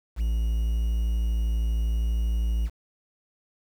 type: tone with quantisation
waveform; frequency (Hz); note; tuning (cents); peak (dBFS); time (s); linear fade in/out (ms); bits
triangle; 56.3; A1; +40; -20; 0.16-2.7; 50; 8
effects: none